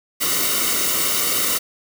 white noise with comb filter, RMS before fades -20 dBFS, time 0.2-1.59 s, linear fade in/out 20 ms, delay 1.2 ms, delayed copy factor -0.7, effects none

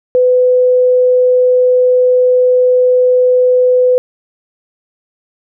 sine tone, 502 Hz, B4, 28 cents sharp, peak -6 dBFS, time 0.15-3.98 s, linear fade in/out 0 ms, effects none

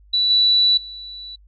sine tone with level steps, 3951 Hz, B7, in tune, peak -15 / -12 / -32 dBFS, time 0.13-1.36 s, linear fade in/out 10 ms, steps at 0.3 / 0.77 s, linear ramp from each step 5 ms, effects added 50 Hz sine -47 dBFS peak until 1.47 s + AAC 48 kbps

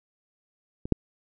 clicks, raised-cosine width 3 ms, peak -21 / -6 dBFS, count 2, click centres 0.855 / 0.923 s, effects none

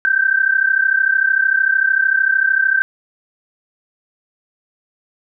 sine tone pair together, 1543.7 / 1577 Hz, G6 / G6, -27 / +10 cents, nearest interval unison, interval 37 cents, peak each -15 dBFS, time 0.05-2.82 s, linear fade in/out 0 ms, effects none

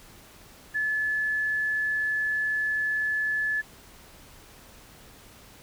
sine tone, 1724 Hz, A6, 36 cents flat, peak -24 dBFS, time 0.74-3.62 s, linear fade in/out 20 ms, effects pink hiss -51 dBFS RMS until 5.62 s

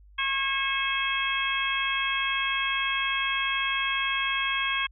harmonic tone with a mistuned harmonic, 544 Hz, C#5, 33 cents flat, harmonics 2 / 3 / 4 / 5 / 6, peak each -31 / -31 / -31 / -31 / -31 dBFS, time 0.18-4.87 s, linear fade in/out 10 ms, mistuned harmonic 5, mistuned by -77 cents, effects added 50 Hz sine -50 dBFS peak until 4.91 s

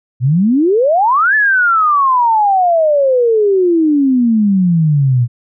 sine exponential two-way sweep, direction up then down, 116.54 to 1756 to 116.54 Hz, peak -8 dBFS, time 0.2-5.28 s, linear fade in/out 50 ms, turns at 1.35 s, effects none

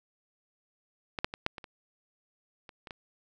clicks, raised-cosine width 0.3 ms, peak -17 / -11 / -21 / -11 / -24 / -28 / -30 / -28 / -24 dBFS, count 9, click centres 1.188 / 1.245 / 1.339 / 1.464 / 1.582 / 1.642 / 2.692 / 2.872 / 2.908 s, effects none

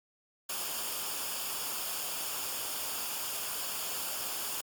white noise with comb filter, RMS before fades -36 dBFS, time 0.49-4.61 s, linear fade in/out 5 ms, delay 0.5 ms, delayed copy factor -0.55, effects Opus 48 kbps

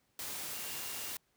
sine tone in noise, 2794 Hz, F7, in tune, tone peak -52 dBFS, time 0.54-1.12 s, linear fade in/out 2 ms, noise white, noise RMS -41 dBFS, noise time 0.19-1.17 s, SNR -14 dB, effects pink hiss -75 dBFS RMS until 1.36 s + high-pass 60 Hz 12 dB/octave

